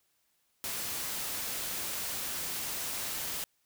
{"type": "noise", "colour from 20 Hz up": "white", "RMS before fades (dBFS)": -36, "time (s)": [0.64, 3.44], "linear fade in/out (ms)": 0, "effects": ["white hiss -74 dBFS RMS until 3.65 s"]}